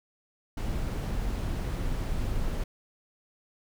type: noise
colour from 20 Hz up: brown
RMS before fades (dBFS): -30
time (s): 0.57-2.64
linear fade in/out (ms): 5
effects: none